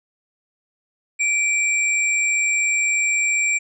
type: tone pair together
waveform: sine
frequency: 2341 / 7443 Hz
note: D7 / A#8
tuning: -6 / -4 cents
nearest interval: octave + minor sixth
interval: 2002 cents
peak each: -18 / -23 dBFS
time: 1.19-3.59 s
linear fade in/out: 20 ms
effects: none